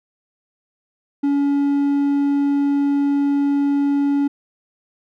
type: tone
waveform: triangle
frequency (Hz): 282.9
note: C#4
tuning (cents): +35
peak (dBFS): -13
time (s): 1.23-4.28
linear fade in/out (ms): 10
effects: none